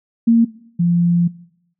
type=tone pair in turn; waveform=sine; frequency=230.5 / 172.68 Hz; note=A#3 / F3; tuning=-19 / -19 cents; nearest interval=perfect fourth; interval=500 cents; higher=first; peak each=-8 / -12 dBFS; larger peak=first; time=0.27-0.45 / 0.79-1.28 s; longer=second; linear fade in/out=10 ms; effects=noise-tail reverb RT60 0.8 s tail -21 dB re dry